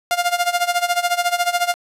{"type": "tone with tremolo", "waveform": "sawtooth", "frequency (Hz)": 703, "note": "F5", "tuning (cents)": 11, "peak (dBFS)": -10, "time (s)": [0.11, 1.74], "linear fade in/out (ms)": 0, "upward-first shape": "sine", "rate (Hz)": 14, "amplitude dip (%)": 85, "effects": ["resampled to 32000 Hz", "7-bit"]}